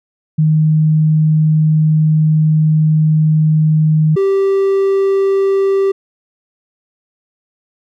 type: tone pair in turn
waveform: sine / triangle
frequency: 155.56 / 390.6 Hz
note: D#3 / G4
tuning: 0 / -6 cents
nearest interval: octave + major third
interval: 1594 cents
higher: second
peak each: -8 dBFS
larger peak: neither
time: 0.38-4.16 / 4.16-5.92 s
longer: first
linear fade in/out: 10 ms
effects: none